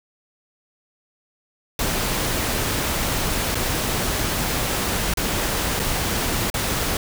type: noise with dropouts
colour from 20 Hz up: pink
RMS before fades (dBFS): -23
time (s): 1.79-6.97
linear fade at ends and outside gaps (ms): 2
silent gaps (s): 3.546-3.553 / 5.138-5.172 / 5.794-5.798 / 6.501-6.541
effects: none